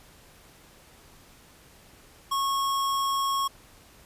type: tone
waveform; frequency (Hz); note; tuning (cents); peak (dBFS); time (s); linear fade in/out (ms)
square; 1096; C#6; -20; -25; 2.31-3.48; 10
effects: pink hiss -54 dBFS RMS until 4.05 s + resampled to 32000 Hz